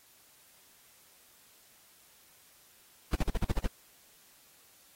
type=noise bursts; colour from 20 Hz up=brown; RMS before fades=-26 dBFS; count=8; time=3.13-3.664 s; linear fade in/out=2 ms; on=23 ms; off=50 ms; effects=white hiss -61 dBFS RMS until 4.95 s + AAC 48 kbps